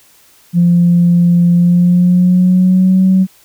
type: tone with pitch glide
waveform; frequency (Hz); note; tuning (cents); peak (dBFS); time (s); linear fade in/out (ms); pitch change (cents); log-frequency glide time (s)
sine; 173.5 to 188.11; F3 to F#3; -11 to +29; -5; 0.53-3.27; 50; +140; 1.53-3.04
effects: tanh soft clip ceiling -1 dBFS + white hiss -47 dBFS RMS until 3.44 s